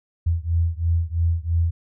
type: beating tone pair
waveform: sine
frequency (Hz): 82.6 / 85.6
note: E2 / F2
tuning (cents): +4 / -34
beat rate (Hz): 3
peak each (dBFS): -21 / -22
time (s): 0.26-1.71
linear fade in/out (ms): 10
effects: none